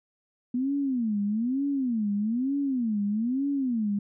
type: tone with vibrato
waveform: sine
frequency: 239.5 Hz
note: A#3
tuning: 47 cents sharp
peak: -24 dBFS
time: 0.54-3.99 s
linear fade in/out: 5 ms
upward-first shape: sine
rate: 1.1 Hz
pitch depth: 290 cents each way
effects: none